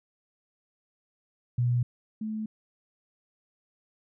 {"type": "tone pair in turn", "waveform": "sine", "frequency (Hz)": [121.8, 217], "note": ["B2", "A3"], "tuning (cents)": [-24, -24], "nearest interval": "minor seventh", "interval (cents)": 1000, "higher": "second", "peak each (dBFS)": [-22, -30], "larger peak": "first", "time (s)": [[1.58, 1.83], [2.21, 2.46]], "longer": "neither", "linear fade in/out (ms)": 5, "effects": []}